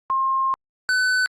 sine / square tone pair in turn, 1065 / 1506.1 Hz, C6 / F#6, +30 / +30 cents, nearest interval tritone, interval 600 cents, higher second, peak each -18 dBFS, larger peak neither, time 0.1-0.54 / 0.89-1.26 s, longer first, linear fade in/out 0 ms, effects low-pass 7000 Hz 12 dB/octave + Opus 48 kbps

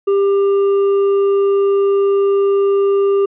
sine tone with hard clipping, 397 Hz, G4, 22 cents sharp, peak -12 dBFS, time 0.07-3.26 s, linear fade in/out 10 ms, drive 4 dB, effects resampled to 8000 Hz

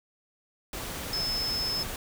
sine tone in noise, 5220 Hz, E8, 18 cents flat, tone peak -28 dBFS, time 1.13-1.83 s, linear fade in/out 2 ms, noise pink, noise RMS -36 dBFS, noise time 0.73-1.96 s, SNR +5 dB, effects none

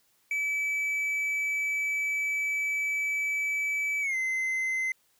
triangle tone with pitch glide, 2300 to 2061 Hz, D7 to C7, -37 to -27 cents, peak -25 dBFS, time 0.31-4.92 s, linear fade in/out 2 ms, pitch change -190 cents, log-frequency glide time 4.01-4.16 s, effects white hiss -68 dBFS RMS until 5.19 s

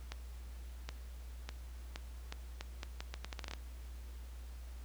accelerating click train, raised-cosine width 0.2 ms, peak -24 dBFS, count 16, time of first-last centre 0.12-3.536 s, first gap 770 ms, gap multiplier 0.78, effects added 60 Hz sine -45 dBFS peak until 4.84 s + pink hiss -61 dBFS RMS until 4.84 s

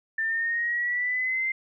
sine exponential sweep, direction up, 1780 to 2093 Hz, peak -24 dBFS, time 0.18-1.52 s, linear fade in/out 5 ms, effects none

